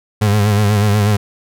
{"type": "tone with vibrato", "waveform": "35% pulse", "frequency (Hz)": 103.83, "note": "G#2", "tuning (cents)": 0, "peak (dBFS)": -9, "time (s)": [0.21, 1.17], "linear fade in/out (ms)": 10, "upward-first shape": "sine", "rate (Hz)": 8.2, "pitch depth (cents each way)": 57, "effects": []}